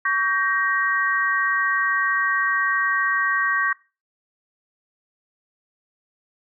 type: chord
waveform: sine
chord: G diminished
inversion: second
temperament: just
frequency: 1128.9 / 1568 / 1881.6 Hz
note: Db6 / G6 / Bb6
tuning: +31 / 0 / +16 cents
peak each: -23 dBFS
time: 0.05-3.73 s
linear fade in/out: 5 ms
effects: noise-tail reverb RT60 0.3 s tail -20 dB re dry